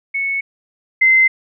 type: tone pair in turn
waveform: sine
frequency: 2208 / 2068 Hz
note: C#7 / C7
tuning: -7 / -21 cents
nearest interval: minor second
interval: 114 cents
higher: first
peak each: -17 / -8 dBFS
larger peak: second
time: 0.14-0.41 / 1.01-1.28 s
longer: neither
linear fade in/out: 10 ms
effects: none